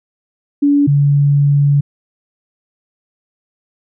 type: tone pair in turn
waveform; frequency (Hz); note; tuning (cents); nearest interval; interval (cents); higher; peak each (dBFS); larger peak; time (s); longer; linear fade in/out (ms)
sine; 286.2 / 142.85; D4 / D3; -45 / -48; octave; 1203; first; -8; neither; 0.62-0.87 / 0.87-1.81; second; 10
effects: none